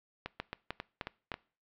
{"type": "two click trains", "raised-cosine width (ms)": 0.3, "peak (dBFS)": [-21, -19], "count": [5, 4], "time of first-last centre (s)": [[0.26, 1.341], [0.4, 1.317]], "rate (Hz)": [3.7, 3.27], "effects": ["noise-tail reverb RT60 0.4 s tail -22 dB re dry", "low-pass 4000 Hz 12 dB/octave"]}